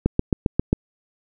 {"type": "click train", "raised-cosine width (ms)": 3, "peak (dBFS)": -4, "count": 6, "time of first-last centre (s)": [0.06, 0.729], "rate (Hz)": 7.47, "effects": []}